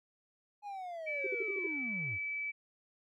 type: linear sweep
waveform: triangle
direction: down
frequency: 840 to 79.2 Hz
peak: -38 dBFS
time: 0.62-2.19 s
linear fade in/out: 50 ms
type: tone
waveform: sine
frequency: 2302 Hz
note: D7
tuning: 35 cents flat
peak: -35 dBFS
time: 1.06-2.52 s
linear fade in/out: 20 ms
type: tone bursts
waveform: sine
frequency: 392 Hz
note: G4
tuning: in tune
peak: -34 dBFS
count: 6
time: 1.24-1.669 s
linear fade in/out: 5 ms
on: 29 ms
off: 51 ms
effects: none